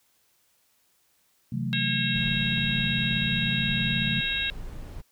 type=chord; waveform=sine; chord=F# half-diminished seventh; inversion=second; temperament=equal with one note detuned; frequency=130.81 / 164.81 / 183.61 / 220 Hz; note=C3 / E3 / F#3 / A3; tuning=0 / 0 / -13 / 0 cents; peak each=-30 / -35 / -33 / -32 dBFS; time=1.52-4.21 s; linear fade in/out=5 ms
type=harmonic tone; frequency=542 Hz; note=C#5; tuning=39 cents flat; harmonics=3 / 4 / 5 / 6 / 7; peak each=-32 / -37 / -30 / -36 / -29 dBFS; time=1.73-4.5 s; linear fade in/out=0 ms
type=noise; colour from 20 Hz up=brown; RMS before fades=-39 dBFS; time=2.14-5.02 s; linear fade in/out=20 ms
effects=white hiss -67 dBFS RMS until 5.11 s